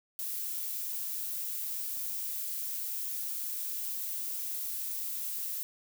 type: noise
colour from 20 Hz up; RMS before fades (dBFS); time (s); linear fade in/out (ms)
violet; -36; 0.19-5.63; 0
effects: none